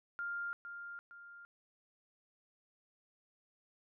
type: tone with echo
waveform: sine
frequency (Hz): 1400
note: F6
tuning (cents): +4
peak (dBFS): -37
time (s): 0.19-0.53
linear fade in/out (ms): 0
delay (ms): 460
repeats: 2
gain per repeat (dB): -7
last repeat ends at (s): 1.45
effects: none